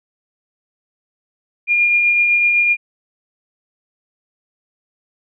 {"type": "tone with tremolo", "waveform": "sine", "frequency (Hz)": 2415, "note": "D7", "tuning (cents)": 48, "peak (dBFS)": -10, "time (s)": [1.67, 2.77], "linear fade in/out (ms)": 50, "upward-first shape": "triangle", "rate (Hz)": 7.9, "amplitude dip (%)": 30, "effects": []}